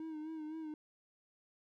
triangle tone with vibrato, 313.2 Hz, D#4, 11 cents sharp, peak -39 dBFS, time 0-0.74 s, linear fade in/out 2 ms, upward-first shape sine, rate 3.9 Hz, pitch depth 50 cents each way, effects none

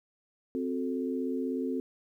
sine chord, F# diminished, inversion second, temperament equal with one note detuned, 261.6 / 363.6 / 440 Hz, C4 / F#4 / A4, 0 / -30 / 0 cents, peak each -31 / -36 / -36 dBFS, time 0.55-1.8 s, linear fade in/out 0 ms, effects 11-bit

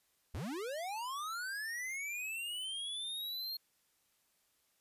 square linear sweep, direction up, 57.1 to 4265 Hz, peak -39 dBFS, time 0.34-3.57 s, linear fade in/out 5 ms, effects white hiss -75 dBFS RMS until 4.8 s + resampled to 32000 Hz

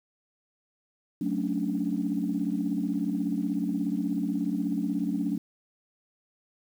sine chord, D major seventh, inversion first, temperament equal, 185 / 220 / 277.2 / 293.7 Hz, F#3 / A3 / C#4 / D4, 0 / 0 / 0 / 0 cents, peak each -31 dBFS, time 1.21-5.38 s, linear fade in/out 5 ms, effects tanh soft clip ceiling -16 dBFS + 9-bit

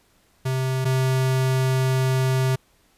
square tone pair in turn, 130.81 / 130.81 Hz, C3 / C3, 0 / 0 cents, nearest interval unison, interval 0 cents, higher neither, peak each -22 / -19 dBFS, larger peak second, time 0.45-0.85 / 0.85-2.56 s, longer second, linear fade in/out 10 ms, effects pink hiss -61 dBFS RMS until 2.97 s + resampled to 32000 Hz

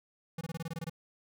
square tone bursts, 164.81 Hz, E3, in tune, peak -36 dBFS, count 10, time 0.38-0.897 s, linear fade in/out 5 ms, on 31 ms, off 23 ms, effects none

